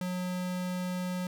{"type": "tone", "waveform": "square", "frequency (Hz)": 181.4, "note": "F#3", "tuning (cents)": -34, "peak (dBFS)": -32, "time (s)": [0.01, 1.27], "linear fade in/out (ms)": 2, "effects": []}